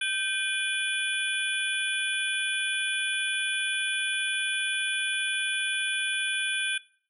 sine tone cluster, 1552 / 2437 / 3030 / 3418 / 9680 Hz, G6 / D#7 / F#7 / G#7 / D#9, -18 / -37 / +40 / +49 / -49 cents, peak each -31 / -30 / -35 / -33 / -38 dBFS, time 0.01-6.78 s, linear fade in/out 5 ms, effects noise-tail reverb RT60 0.5 s tail -20 dB re dry

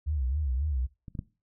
sine tone with vibrato, 69.3 Hz, C#2, in tune, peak -26 dBFS, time 0.06-0.87 s, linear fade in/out 20 ms, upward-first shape sine, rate 3.7 Hz, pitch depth 190 cents each way
clicks, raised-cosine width 5 ms, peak -30 / -27 / -20 dBFS, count 3, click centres 1.082 / 1.152 / 1.191 s
effects noise-tail reverb RT60 0.3 s tail -19 dB re dry

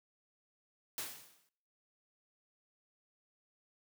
white noise with exponential decay, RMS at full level -38 dBFS, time 0.98-1.49 s, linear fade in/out 1 ms, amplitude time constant 110 ms, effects noise-tail reverb RT60 0.8 s tail -26 dB re dry + high-pass 100 Hz 12 dB/octave

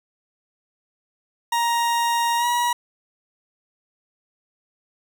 40% pulse tone with pitch glide, 938 to 962.1 Hz, A#5 to B5, +11 to -46 cents, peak -18 dBFS, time 1.52-2.73 s, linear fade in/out 5 ms, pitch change +43 cents, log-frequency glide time 2.37-2.46 s, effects none

